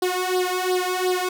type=tone with flanger; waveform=sawtooth; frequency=366 Hz; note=F#4; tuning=19 cents flat; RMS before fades=-23 dBFS; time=0.02-1.29 s; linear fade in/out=5 ms; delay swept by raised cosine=0.21 to 1.91 ms; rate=2.8 Hz; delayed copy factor=+0.85; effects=none